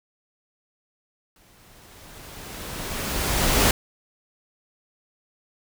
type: noise with exponential growth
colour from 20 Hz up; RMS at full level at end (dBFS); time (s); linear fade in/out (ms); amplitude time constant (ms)
pink; -17; 1.36-3.71; 2; 510
effects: none